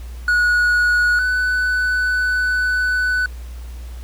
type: tone pair in turn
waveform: triangle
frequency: 1458 / 1495.5 Hz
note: F#6 / F#6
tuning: -26 / +18 cents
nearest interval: unison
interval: 44 cents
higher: second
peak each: -11 / -14 dBFS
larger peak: first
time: 0.28-1.19 / 1.19-3.26 s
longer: second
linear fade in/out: 2 ms
effects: added 60 Hz sine -29 dBFS peak until 4.03 s + pink hiss -46 dBFS RMS until 4.03 s